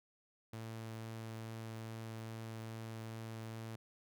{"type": "tone", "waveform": "sawtooth", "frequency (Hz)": 112.2, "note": "A2", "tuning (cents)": 34, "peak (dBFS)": -40, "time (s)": [0.53, 3.76], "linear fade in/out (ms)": 5, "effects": []}